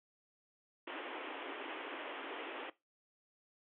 pink band-pass noise, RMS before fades -45 dBFS, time 0.87-2.7 s, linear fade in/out 5 ms, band 270 to 3300 Hz, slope 96 dB/octave, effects noise-tail reverb RT60 0.2 s tail -18 dB re dry

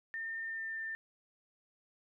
sine tone with pitch glide, 1811 to 1792.3 Hz, A6 to A6, +49 to +31 cents, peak -37 dBFS, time 0.14-0.95 s, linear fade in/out 0 ms, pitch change -18 cents, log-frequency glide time 0.43-0.78 s, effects none

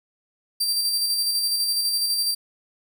sawtooth tone with tremolo, 4700 Hz, D8, 1 cent sharp, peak -17 dBFS, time 0.6-2.35 s, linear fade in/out 10 ms, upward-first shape square, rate 12 Hz, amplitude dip 30%, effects none

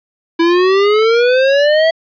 square exponential sweep, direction up, 329.6 to 659.3 Hz, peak -9 dBFS, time 0.39-1.91 s, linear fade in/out 10 ms, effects resampled to 11025 Hz + 8-bit

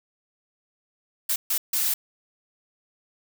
blue noise bursts at uneven times, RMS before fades -24 dBFS, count 3, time 1.29-1.36 / 1.5-1.58 / 1.73-1.94 s, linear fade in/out 5 ms, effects none

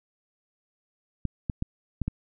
clicks, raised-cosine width 5 ms, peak -15 dBFS, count 5, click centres 1.253 / 1.498 / 1.624 / 2.017 / 2.08 s, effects none

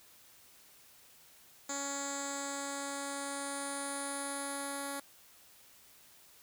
10% pulse tone with low-pass filter sweep, 279.6 Hz, C#4, 15 cents sharp, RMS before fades -39 dBFS, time 1.69-5 s, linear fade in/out 5 ms, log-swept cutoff 7200 to 11000 Hz, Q 9.5, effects white hiss -60 dBFS RMS until 6.42 s

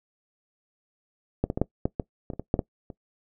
clicks, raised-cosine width 2 ms, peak -9 / -14 / -14 / -8 / -10 / -13 / -19 / -23 / -18 / -6 / -11 / -25 dBFS, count 12, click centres 1.44 / 1.501 / 1.575 / 1.616 / 1.855 / 1.998 / 2.302 / 2.335 / 2.396 / 2.541 / 2.592 / 2.902 s, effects noise-tail reverb RT60 0.1 s tail -20 dB re dry

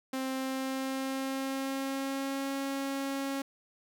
sawtooth tone with pitch glide, 263.3 to 273.8 Hz, C4 to C#4, +11 to -21 cents, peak -28 dBFS, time 0.13-3.42 s, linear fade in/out 5 ms, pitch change +68 cents, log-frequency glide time 0.33-2.54 s, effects none

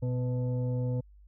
sine tone with frequency modulation, 123.6 Hz, B2, 2 cents sharp, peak -27 dBFS, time 0.02-1.01 s, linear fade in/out 10 ms, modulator 376 Hz, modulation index 0.62, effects added 50 Hz sine -52 dBFS peak until 1.27 s

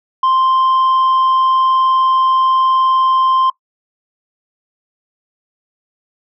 sine tone, 1046.5 Hz, C6, in tune, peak -7 dBFS, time 0.23-3.5 s, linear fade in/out 5 ms, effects noise-tail reverb RT60 0.1 s tail -21 dB re dry + tanh soft clip ceiling -9 dBFS

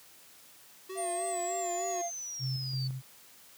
square tone with vibrato, 370 Hz, F#4, in tune, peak -39 dBFS, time 0.89-2.02 s, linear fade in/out 10 ms, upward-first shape sine, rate 3.3 Hz, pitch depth 66 cents each way
triangle tone with pitch glide, 687 to 691.8 Hz, F5 to F5, -29 to -17 cents, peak -31 dBFS, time 0.95-2.11 s, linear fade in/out 50 ms, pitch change +12 cents, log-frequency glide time 1.27-1.35 s
sine linear sweep, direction down, 8870 to 4471 Hz, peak -37 dBFS, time 0.97-2.88 s, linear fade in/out 10 ms
sine tone with tremolo, 130.81 Hz, C3, in tune, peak -30 dBFS, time 2.39-3.02 s, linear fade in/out 50 ms, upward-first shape square, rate 2.9 Hz, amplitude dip 40%
effects white hiss -56 dBFS RMS until 3.57 s + high-pass 80 Hz 12 dB/octave

